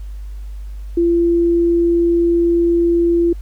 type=tone; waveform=sine; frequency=341 Hz; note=F4; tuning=41 cents flat; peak=-11 dBFS; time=0.97-3.33 s; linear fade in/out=5 ms; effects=added 50 Hz sine -26 dBFS peak until 3.41 s + pink hiss -53 dBFS RMS until 3.41 s